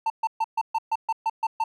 triangle tone bursts, 895 Hz, A5, 29 cents sharp, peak -19 dBFS, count 10, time 0.06-1.64 s, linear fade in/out 5 ms, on 41 ms, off 130 ms, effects none

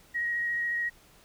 sine tone with vibrato, 1892 Hz, A#6, 25 cents sharp, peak -27 dBFS, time 0.14-0.9 s, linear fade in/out 20 ms, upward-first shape sine, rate 14 Hz, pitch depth 11 cents each way, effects pink hiss -58 dBFS RMS until 1.24 s

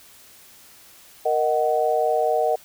sine chord, D# minor, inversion second, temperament just, 466.7 / 622.3 / 746.7 Hz, A#4 / D#5 / F#5, +2 / 0 / +16 cents, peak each -23 / -22 / -22 dBFS, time 1.25-2.56 s, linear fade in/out 10 ms, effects white hiss -49 dBFS RMS until 2.64 s

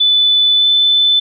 sine tone with pitch glide, 3492 to 3514 Hz, A7 to A7, -14 to -3 cents, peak -8 dBFS, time 0-1.2 s, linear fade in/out 10 ms, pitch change +11 cents, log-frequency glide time 0.58-0.64 s, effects none

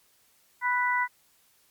harmonic tone, 493.9 Hz, B4, in tune, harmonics 2 / 3 / 4, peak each -26 / -30 / -27 dBFS, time 0.61-1.08 s, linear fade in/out 50 ms, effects white hiss -64 dBFS RMS until 1.7 s + MP3 96 kbps

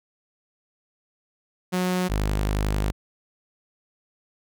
sawtooth tone pair in turn, 182.3 / 51.16 Hz, F#3 / G#1, -25 / -25 cents, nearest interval octave + minor seventh, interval 2200 cents, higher first, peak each -18 dBFS, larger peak neither, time 1.72-2.09 / 2.09-2.92 s, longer second, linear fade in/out 20 ms, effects none

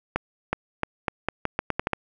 accelerating click train, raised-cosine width 0.5 ms, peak -8 dBFS, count 11, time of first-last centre 0.16-1.933 s, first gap 370 ms, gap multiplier 0.82, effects none

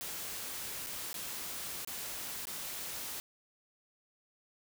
white noise with dropouts, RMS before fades -41 dBFS, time 0.01-3.2 s, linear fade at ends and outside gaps 0 ms, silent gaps 0.863-0.869 / 1.13-1.142 / 1.848-1.874 / 2.454-2.47 s, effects none

